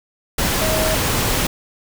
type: tone in noise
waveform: sine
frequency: 632 Hz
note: D#5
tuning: 27 cents sharp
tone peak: -21 dBFS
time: 0.61-0.95 s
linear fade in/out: 5 ms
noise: pink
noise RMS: -19 dBFS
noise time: 0.38-1.47 s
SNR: -5 dB
effects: none